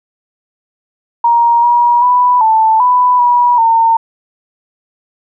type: tone with pitch steps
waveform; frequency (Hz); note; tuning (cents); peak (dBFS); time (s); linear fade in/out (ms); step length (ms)
sine; 940 / 957 / 988 / 883 / 993 / 970 / 910; A#5 / A#5 / B5 / A5 / B5 / B5 / A#5; +14 / +45 / 0 / +6 / +9 / -31 / -42; -6; 1.24-3.97; 5; 390
effects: none